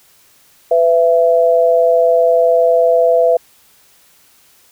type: tone pair together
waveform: sine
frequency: 501 / 668.8 Hz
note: B4 / E5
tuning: +25 / +25 cents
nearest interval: perfect fourth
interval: 500 cents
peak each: -11 dBFS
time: 0.71-3.37 s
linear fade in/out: 5 ms
effects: white hiss -50 dBFS RMS until 4.71 s